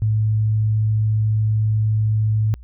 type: tone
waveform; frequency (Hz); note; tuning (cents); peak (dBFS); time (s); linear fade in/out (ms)
sine; 108.2; A2; -29; -15; 0.02-2.54; 0
effects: added 60 Hz sine -37 dBFS peak until 2.63 s